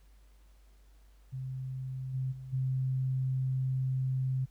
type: tone with level steps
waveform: sine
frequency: 130.81 Hz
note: C3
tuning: in tune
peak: -35 / -30 / -41 / -28 dBFS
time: 1.32-4.46 s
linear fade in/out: 20 ms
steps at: 2.13 / 2.31 / 2.52 s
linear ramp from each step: 20 ms
effects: added 50 Hz sine -56 dBFS peak until 4.5 s + pink hiss -70 dBFS RMS until 4.5 s